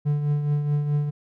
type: tone with tremolo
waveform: triangle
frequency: 146.83 Hz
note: D3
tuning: in tune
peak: -16 dBFS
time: 0.05-1.11 s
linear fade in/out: 20 ms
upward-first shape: triangle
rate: 4.7 Hz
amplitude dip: 55%
effects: none